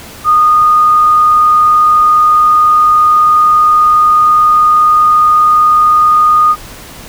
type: tone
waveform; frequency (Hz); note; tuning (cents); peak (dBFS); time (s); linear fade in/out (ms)
sine; 1230; D#6; -20; -4; 0.24-6.56; 50
effects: pink hiss -31 dBFS RMS until 7.08 s